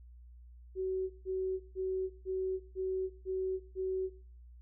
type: tone bursts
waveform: sine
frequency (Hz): 376.3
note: F#4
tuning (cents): +29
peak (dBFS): -31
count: 7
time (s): 0.75-4.1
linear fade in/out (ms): 50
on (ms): 350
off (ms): 150
effects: noise-tail reverb RT60 0.4 s tail -17 dB re dry + added 60 Hz sine -51 dBFS peak until 4.61 s